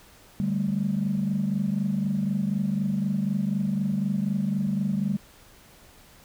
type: chord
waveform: sine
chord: D suspended fourth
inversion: none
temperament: equal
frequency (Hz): 146.83 / 196 / 220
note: D3 / G3 / A3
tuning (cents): 0 / 0 / 0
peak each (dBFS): -30 / -24 / -29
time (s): 0.4-5.17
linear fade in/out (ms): 0
effects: tanh soft clip ceiling -16 dBFS + pink hiss -53 dBFS RMS until 6.24 s